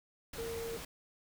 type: tone in noise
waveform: sine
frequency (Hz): 459.2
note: A#4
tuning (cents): -26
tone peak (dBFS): -38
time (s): 0.38-0.77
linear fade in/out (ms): 5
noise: pink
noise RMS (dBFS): -45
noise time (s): 0.33-0.85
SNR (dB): +4
effects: none